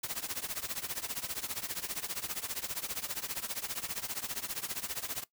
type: noise with tremolo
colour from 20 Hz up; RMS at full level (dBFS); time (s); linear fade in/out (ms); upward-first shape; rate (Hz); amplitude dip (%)
white; -34; 0.03-5.24; 5; triangle; 15; 95
effects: noise-tail reverb RT60 0.1 s tail -18 dB re dry